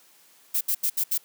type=noise bursts at uneven times; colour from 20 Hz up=violet; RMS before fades=-24 dBFS; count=5; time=0.54-0.61 / 0.68-0.75 / 0.83-0.9 / 0.97-1.04 / 1.11-1.18 s; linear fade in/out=10 ms; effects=white hiss -57 dBFS RMS until 1.24 s + high-pass 200 Hz 12 dB/octave